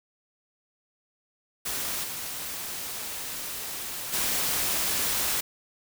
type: noise with level steps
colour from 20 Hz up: white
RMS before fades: -31 / -35 / -27 dBFS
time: 1.65-5.41 s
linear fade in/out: 10 ms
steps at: 2.03 / 4.12 s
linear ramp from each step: 20 ms
effects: none